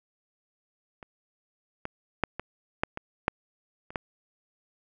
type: clicks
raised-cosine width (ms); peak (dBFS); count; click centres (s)
0.5; -28 / -18 / -8 / -18 / -9 / -19 / -7 / -28 / -13; 9; 1.028 / 1.854 / 2.237 / 2.396 / 2.835 / 2.974 / 3.281 / 3.905 / 3.958
effects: none